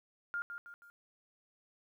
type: tone with echo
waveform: sine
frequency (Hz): 1407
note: F6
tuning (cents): +12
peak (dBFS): -34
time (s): 0.34-0.42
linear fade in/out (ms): 0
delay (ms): 160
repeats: 3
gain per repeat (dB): -7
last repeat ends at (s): 0.9
effects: 12-bit